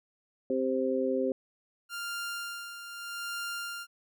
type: harmonic tone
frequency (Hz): 130.81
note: C3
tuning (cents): 0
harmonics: 2 / 3 / 4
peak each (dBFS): -31 / -31 / -30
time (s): 0.5-1.32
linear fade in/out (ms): 2
type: tone with tremolo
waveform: sawtooth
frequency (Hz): 1396.9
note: F6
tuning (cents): 0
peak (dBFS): -30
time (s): 1.89-3.87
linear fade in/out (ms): 50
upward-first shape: sine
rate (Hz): 0.81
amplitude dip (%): 60
effects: none